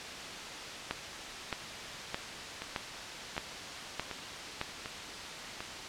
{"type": "two click trains", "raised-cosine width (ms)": 0.3, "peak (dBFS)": [-22, -16], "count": [5, 7], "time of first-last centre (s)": [[2.62, 5.605], [0.91, 4.614]], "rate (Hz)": [1.34, 1.62], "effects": ["white hiss -41 dBFS RMS until 5.88 s", "low-pass 5000 Hz 12 dB/octave"]}